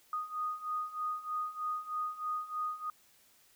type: beating tone pair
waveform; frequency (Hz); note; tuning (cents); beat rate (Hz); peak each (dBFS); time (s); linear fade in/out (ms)
sine; 1237 / 1240.2; D#6 / D#6; -10 / -6; 3.2; -39 / -36; 0.13-2.9; 2
effects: white hiss -65 dBFS RMS until 3.55 s